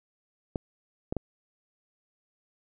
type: clicks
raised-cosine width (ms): 2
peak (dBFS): -16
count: 3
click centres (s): 0.558 / 1.125 / 1.167
effects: none